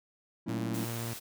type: chord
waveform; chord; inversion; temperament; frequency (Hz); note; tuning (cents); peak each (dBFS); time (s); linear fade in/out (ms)
triangle; F# minor seventh; none; equal; 185 / 220 / 277.2 / 329.6; F#3 / A3 / C#4 / E4; 0 / 0 / 0 / 0; -37; 0.46-0.85; 10
type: tone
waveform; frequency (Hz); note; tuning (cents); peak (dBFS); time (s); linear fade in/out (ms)
sawtooth; 116; A#2; -8; -31; 0.48-1.14; 10
type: noise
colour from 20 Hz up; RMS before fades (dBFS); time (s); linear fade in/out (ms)
white; -43; 0.73-1.2; 20
effects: none